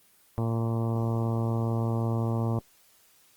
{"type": "harmonic tone", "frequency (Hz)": 114.7, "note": "A#2", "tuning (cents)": -28, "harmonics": [1, 2, 3, 4, 5, 6, 7, 8, 9, 10], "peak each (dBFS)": [-26, -32, -36, -38, -40, -42, -43, -44, -45, -46], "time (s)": [0.38, 2.59], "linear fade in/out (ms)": 0, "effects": ["white hiss -61 dBFS RMS until 3.36 s", "Opus 24 kbps"]}